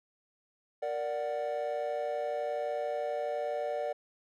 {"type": "chord", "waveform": "triangle", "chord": "Bb augmented", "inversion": "none", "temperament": "equal", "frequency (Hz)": [466.2, 587.3, 740], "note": ["Bb4", "D5", "F#5"], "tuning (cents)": [0, 0, 0], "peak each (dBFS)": [-35, -31, -35], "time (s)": [0.82, 3.93], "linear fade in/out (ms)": 10, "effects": ["tanh soft clip ceiling -22 dBFS"]}